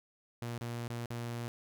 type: tone with dropouts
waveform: sawtooth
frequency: 118.5 Hz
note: A#2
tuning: 29 cents sharp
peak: -33 dBFS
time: 0.42-1.48 s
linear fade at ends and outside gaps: 0 ms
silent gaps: 0.58-0.611 / 0.879-0.901 / 1.058-1.104 s
effects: none